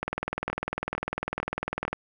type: two click trains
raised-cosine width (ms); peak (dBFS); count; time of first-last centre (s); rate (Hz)
0.5; -19 / -13; 4 / 39; 0.5-1.851 / 0.03-1.93; 2.22 / 20
effects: none